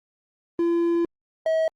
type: tone pair in turn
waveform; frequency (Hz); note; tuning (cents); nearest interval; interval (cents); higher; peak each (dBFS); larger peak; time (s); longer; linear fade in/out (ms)
triangle; 340 / 641.8; F4 / E5; -46 / -46; major seventh; 1100; second; -17; neither; 0.59-1.05 / 1.46-1.68; first; 2
effects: Opus 24 kbps